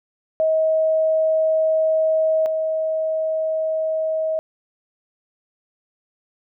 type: tone pair in turn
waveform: sine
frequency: 635 / 635 Hz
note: D#5 / D#5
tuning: +35 / +35 cents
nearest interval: unison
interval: 0 cents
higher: neither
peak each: -15 / -19 dBFS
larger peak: first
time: 0.4-2.46 / 2.46-4.39 s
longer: first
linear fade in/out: 0 ms
effects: none